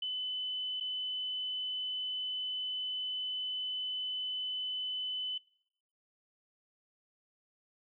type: tone with dropouts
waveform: sine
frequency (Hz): 3015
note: F#7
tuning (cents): +32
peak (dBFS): -33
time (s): 0.02-5.38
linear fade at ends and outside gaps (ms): 5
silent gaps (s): 0.801-0.807
effects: noise-tail reverb RT60 0.7 s tail -23 dB re dry